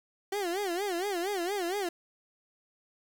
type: tone with vibrato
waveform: 30% pulse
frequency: 374.6 Hz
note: F#4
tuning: 21 cents sharp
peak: -27 dBFS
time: 0.32-1.89 s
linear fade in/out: 5 ms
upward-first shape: sine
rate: 4.3 Hz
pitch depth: 180 cents each way
effects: 9-bit